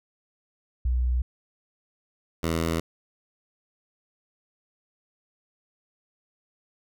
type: tone pair in turn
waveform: sine / 10% pulse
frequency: 61.74 / 82.24 Hz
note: B1 / E2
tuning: 0 / -4 cents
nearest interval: perfect fourth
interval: 496 cents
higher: second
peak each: -21 / -16 dBFS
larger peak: second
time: 0.85-1.22 / 2.43-2.8 s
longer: neither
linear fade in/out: 5 ms
effects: none